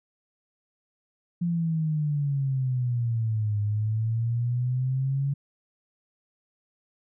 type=exponential two-way sweep; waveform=sine; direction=down then up; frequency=174.61 to 103.2 to 140.9 Hz; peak=-23 dBFS; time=1.41-5.34 s; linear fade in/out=10 ms; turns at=3.6 s; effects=none